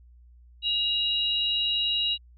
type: tone pair together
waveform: sine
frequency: 2842 / 3863 Hz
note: F7 / B7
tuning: +30 / -39 cents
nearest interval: perfect fourth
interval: 531 cents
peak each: -26 dBFS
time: 0.62-2.18 s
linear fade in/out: 50 ms
effects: added 60 Hz sine -50 dBFS peak until 2.37 s